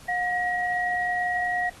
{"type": "tone pair together", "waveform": "sine", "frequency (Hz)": [719.2, 1904], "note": ["F#5", "A#6"], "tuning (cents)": [-49, 36], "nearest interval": "octave + perfect fourth", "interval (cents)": 1685, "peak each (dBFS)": -26, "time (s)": [0.08, 1.7], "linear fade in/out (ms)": 10, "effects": ["pink hiss -49 dBFS RMS until 1.8 s", "AAC 32 kbps"]}